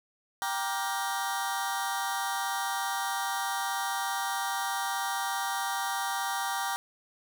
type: chord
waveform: sawtooth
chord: G minor seventh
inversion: none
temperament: just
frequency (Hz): 784 / 940.8 / 1176 / 1411.2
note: G5 / Bb5 / D6 / F6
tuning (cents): 0 / +16 / +2 / +18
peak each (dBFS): -29 / -30 / -32 / -35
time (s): 0.42-6.76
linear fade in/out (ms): 0
effects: 10-bit